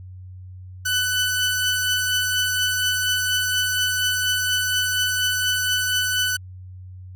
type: tone pair together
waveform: sawtooth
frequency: 1497.1 / 2990 Hz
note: F#6 / F#7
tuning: +20 / +17 cents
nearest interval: octave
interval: 1197 cents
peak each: -18 / -21 dBFS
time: 0.85-6.37 s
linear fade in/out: 10 ms
effects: added 92 Hz sine -36 dBFS peak until 7.15 s